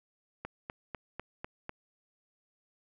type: click train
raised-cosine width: 0.5 ms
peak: -23 dBFS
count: 6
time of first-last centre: 0.45-1.694 s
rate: 4.02 Hz
effects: none